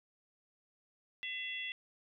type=harmonic tone; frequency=675 Hz; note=E5; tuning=41 cents sharp; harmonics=3 / 4 / 5; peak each=-42 / -41 / -44 dBFS; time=1.23-1.72 s; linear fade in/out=0 ms; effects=none